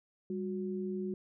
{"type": "tone pair together", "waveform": "sine", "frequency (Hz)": [198.4, 366.2], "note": ["G3", "F#4"], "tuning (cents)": [21, -18], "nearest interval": "major seventh", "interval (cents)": 1061, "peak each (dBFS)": [-36, -37], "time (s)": [0.3, 1.14], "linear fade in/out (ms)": 2, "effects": []}